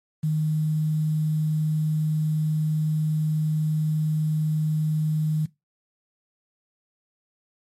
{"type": "tone with quantisation", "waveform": "sine", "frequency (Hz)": 154.7, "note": "D#3", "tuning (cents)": -10, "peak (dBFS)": -20, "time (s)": [0.23, 5.46], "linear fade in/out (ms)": 10, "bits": 8, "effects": ["noise-tail reverb RT60 0.2 s tail -19 dB re dry", "MP3 64 kbps"]}